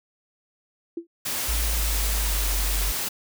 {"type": "tone with exponential decay", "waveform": "sine", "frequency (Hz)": 337.7, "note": "E4", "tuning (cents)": 42, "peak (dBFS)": -24, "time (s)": [0.97, 1.07], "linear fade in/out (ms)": 5, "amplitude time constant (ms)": 21}
{"type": "noise", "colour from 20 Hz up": "white", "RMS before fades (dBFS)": -28, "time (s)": [1.25, 3.09], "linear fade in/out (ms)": 10}
{"type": "exponential sweep", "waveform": "sine", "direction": "down", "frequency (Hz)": [55.5, 46.25], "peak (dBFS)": -23, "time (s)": [1.48, 2.92], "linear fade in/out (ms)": 10}
{"effects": []}